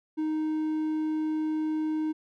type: tone with hard clipping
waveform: triangle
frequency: 311.1 Hz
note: D#4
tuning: in tune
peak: -27 dBFS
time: 0.17-2.13 s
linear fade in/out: 20 ms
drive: 6 dB
effects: none